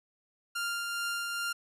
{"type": "tone with tremolo", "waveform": "sawtooth", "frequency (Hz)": 1396, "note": "F6", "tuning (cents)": -1, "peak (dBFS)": -27, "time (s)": [0.55, 1.53], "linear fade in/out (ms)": 10, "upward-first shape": "triangle", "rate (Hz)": 2.4, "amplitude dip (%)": 30, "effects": ["resampled to 32000 Hz"]}